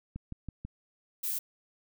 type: click train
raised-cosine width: 5 ms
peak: -26 dBFS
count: 4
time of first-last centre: 0.16-0.65 s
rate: 6.12 Hz
type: noise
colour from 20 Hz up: violet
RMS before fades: -33 dBFS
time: 1.23-1.39 s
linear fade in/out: 10 ms
effects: none